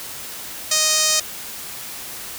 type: tone with band-pass filter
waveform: sawtooth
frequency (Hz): 622.3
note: D#5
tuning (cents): 0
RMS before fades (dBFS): -18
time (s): 0.71-1.2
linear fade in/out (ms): 5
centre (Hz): 6400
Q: 2.2
effects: white hiss -33 dBFS RMS until 2.38 s